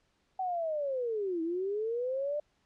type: linear two-way sweep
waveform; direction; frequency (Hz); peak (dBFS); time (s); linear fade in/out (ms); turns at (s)
sine; down then up; 763 to 319.8 to 601; -30; 0.39-2.4; 5; 1.42
effects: pink hiss -73 dBFS RMS until 2.65 s + low-pass 6000 Hz 12 dB/octave